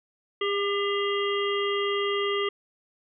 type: harmonic tone with a mistuned harmonic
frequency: 403.4 Hz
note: G4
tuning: 50 cents sharp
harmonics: 1 / 3 / 5 / 7 / 8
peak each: -26 / -31 / -33 / -34 / -35 dBFS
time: 0.41-2.49 s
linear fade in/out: 5 ms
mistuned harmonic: 3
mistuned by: -17 cents
effects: none